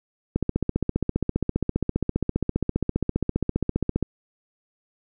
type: click train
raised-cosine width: 3 ms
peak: -9 dBFS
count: 56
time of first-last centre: 0.36-4.027 s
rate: 15 Hz
effects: none